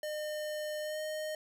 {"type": "tone with pitch glide", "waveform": "square", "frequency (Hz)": [607, 617.3], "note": ["D#5", "D#5"], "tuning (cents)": [-43, -14], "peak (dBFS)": -36, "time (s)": [0.03, 1.35], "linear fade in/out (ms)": 2, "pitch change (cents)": 29, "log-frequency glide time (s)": [0.81, 1], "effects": []}